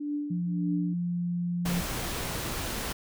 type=tone with tremolo; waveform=sine; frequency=292.9 Hz; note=D4; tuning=5 cents flat; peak=-27 dBFS; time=0-0.94 s; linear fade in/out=10 ms; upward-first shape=triangle; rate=1.7 Hz; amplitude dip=100%
type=tone; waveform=sine; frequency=174.61 Hz; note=F3; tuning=in tune; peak=-27 dBFS; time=0.3-1.81 s; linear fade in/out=10 ms
type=noise; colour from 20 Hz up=pink; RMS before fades=-33 dBFS; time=1.65-2.93 s; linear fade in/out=10 ms
effects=none